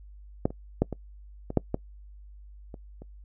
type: clicks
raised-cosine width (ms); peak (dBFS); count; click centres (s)
2; -9 / -26 / -8 / -19 / -20 / -7 / -13 / -27 / -30; 9; 0.455 / 0.505 / 0.82 / 0.927 / 1.504 / 1.573 / 1.744 / 2.742 / 3.02
effects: noise-tail reverb RT60 0.1 s tail -23 dB re dry + added 50 Hz sine -45 dBFS peak until 3.24 s